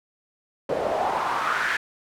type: noise with band-pass filter sweep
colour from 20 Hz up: pink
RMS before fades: -25 dBFS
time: 0.69-1.77 s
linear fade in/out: 5 ms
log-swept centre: 510 to 1800 Hz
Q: 3.9
effects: none